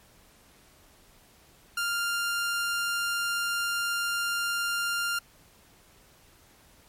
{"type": "tone", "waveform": "sawtooth", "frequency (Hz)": 1396.9, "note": "F6", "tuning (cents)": 0, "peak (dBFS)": -23, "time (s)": [1.77, 5.19], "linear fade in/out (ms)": 5, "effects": ["pink hiss -58 dBFS RMS until 6.88 s", "MP3 64 kbps"]}